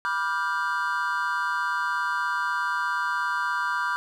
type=chord; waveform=triangle; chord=G dominant seventh; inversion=first; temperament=just; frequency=980 / 1176 / 1411.2 / 1568 Hz; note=B5 / D6 / F6 / G6; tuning=-14 / +2 / +18 / 0 cents; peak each=-28 dBFS; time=0.05-3.96 s; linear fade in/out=0 ms; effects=none